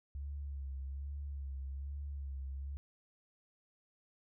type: tone with vibrato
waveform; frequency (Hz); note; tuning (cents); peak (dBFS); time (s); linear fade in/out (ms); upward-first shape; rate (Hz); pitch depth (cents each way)
sine; 69.3; C#2; 0; -39; 0.15-2.77; 0; sine; 1.2; 52
effects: none